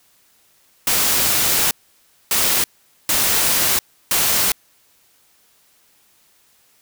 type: noise bursts at uneven times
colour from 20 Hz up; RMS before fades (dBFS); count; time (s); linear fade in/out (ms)
white; -17; 4; 0.87-1.71 / 2.31-2.64 / 3.09-3.79 / 4.11-4.52; 2
effects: white hiss -57 dBFS RMS until 6.81 s

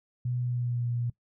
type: tone with pitch glide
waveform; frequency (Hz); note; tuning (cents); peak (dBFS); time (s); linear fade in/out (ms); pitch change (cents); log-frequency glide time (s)
sine; 123.47 to 119.89; B2 to A#2; 0 to +49; -27; 0.25-1.1; 5; -51; 0.4-0.88
effects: noise-tail reverb RT60 0.1 s tail -20 dB re dry

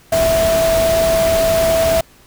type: tone in noise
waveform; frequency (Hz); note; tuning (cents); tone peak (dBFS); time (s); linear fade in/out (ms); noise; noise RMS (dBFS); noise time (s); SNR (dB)
sine; 657; E5; -6; -12; 0.12-2.01; 5; pink; -21; 0.12-2.01; +6
effects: pink hiss -48 dBFS RMS until 2.26 s

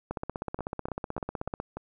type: two click trains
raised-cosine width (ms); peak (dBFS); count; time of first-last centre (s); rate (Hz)
1; -18 / -22; 25 / 5; 0.11-1.601 / 0.59-1.77; 16.1 / 3.39
effects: none

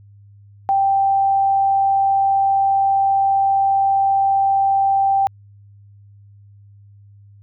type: tone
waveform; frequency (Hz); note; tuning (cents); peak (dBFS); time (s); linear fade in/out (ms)
sine; 784; G5; 0; -13; 0.69-5.27; 0
effects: added 101 Hz sine -43 dBFS peak until 7.42 s

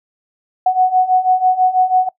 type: beating tone pair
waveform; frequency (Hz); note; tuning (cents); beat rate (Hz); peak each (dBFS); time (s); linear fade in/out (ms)
sine; 737 / 743.1; F#5 / F#5; -7 / +7; 6.1; -15 / -12; 0.66-2.09; 5
effects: noise-tail reverb RT60 0.1 s tail -21 dB re dry

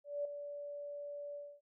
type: tone with ADSR envelope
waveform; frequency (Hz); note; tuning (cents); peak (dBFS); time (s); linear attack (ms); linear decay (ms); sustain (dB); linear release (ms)
sine; 578; D5; -28; -33; 0.04-1.61; 210; 4; -9; 260
effects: none

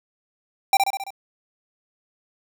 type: tone with echo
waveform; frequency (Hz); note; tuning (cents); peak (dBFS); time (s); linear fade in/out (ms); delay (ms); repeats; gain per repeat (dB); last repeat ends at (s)
square; 786; G5; +4; -13; 0.73-0.77; 2; 67; 5; -4; 1.105
effects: none

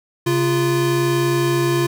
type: tone pair together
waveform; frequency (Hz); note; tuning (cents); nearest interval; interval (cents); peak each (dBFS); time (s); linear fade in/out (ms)
square; 135.77 / 346.6; C#3 / F4; -36 / -13; octave + major third; 1623; -21 / -18; 0.26-1.87; 10
effects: none

